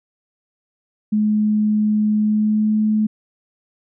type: tone with pitch glide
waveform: sine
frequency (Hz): 212.3 to 214.8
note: G#3 to A3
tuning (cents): +38 to -41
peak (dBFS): -14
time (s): 1.12-3.07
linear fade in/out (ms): 10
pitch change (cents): +21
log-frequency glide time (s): 2.18-2.8
effects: none